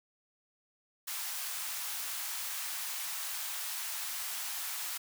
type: high-pass noise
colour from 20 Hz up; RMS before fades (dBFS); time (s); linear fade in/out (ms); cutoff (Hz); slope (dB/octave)
white; -38; 1.07-4.98; 10; 780; 24
effects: none